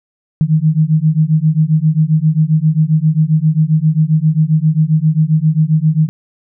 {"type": "beating tone pair", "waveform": "sine", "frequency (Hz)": [152.8, 160.3], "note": ["D#3", "E3"], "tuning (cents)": [-31, -48], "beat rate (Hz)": 7.5, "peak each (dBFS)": -12, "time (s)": [0.41, 6.09], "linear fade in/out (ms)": 0, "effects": []}